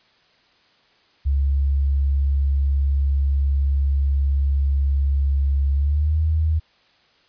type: tone with pitch glide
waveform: sine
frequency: 69.3 to 78.69 Hz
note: C#2 to D#2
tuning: 0 to +20 cents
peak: -16 dBFS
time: 1.25-6.6 s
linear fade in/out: 20 ms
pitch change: +220 cents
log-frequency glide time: 5.74-6.2 s
effects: white hiss -58 dBFS RMS until 7.28 s + resampled to 11025 Hz